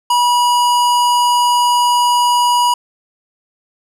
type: tone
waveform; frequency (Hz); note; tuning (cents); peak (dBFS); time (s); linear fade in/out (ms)
square; 970; B5; -31; -11; 0.1-2.74; 5
effects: low-pass 12000 Hz 12 dB/octave + 8-bit